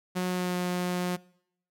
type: tone with pitch glide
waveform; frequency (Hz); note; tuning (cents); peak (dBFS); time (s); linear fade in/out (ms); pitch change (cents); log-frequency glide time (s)
sawtooth; 181.9 to 179.29; F#3 to F3; -29 to +46; -23; 0.15-1.17; 20; -25; 0.29-0.56
effects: noise-tail reverb RT60 0.7 s tail -23 dB re dry